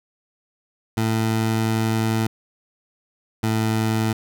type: tone pair in turn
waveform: 20% pulse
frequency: 111.4 / 110.57 Hz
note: A2 / A2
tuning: +22 / +9 cents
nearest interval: unison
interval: 13 cents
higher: first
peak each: -14 dBFS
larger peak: neither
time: 0.97-2.27 / 3.43-4.13 s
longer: first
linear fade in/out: 5 ms
effects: none